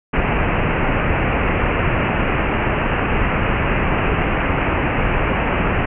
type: low-pass noise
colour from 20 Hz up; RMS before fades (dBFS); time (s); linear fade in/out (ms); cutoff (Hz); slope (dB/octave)
pink; -18; 0.13-5.86; 10; 2800; 96
effects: none